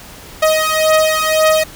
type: beating tone pair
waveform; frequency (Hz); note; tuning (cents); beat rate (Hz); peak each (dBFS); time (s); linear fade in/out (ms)
sawtooth; 627 / 628.9; D#5 / D#5; +13 / +18; 1.9; -10; 0.42-1.64; 10
effects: pink hiss -36 dBFS RMS until 1.75 s